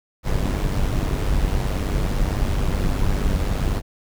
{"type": "noise with amplitude modulation", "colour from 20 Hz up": "brown", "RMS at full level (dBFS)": -18, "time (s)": [0.23, 3.82], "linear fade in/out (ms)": 50, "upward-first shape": "sine", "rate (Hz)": 97.8, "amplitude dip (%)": 60, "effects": []}